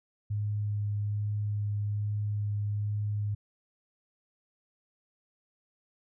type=tone with vibrato; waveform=sine; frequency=103.83 Hz; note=G#2; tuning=in tune; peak=-28 dBFS; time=0.3-3.35 s; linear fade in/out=10 ms; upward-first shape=sine; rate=1.2 Hz; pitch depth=9 cents each way; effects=none